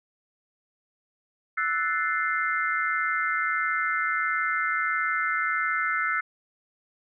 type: chord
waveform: sine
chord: F# half-diminished seventh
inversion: third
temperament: equal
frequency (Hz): 1318.5 / 1480 / 1760 / 2093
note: E6 / F#6 / A6 / C7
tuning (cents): 0 / 0 / 0 / 0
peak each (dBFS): -28 / -29 / -31 / -29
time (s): 1.57-6.21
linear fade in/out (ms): 10
effects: none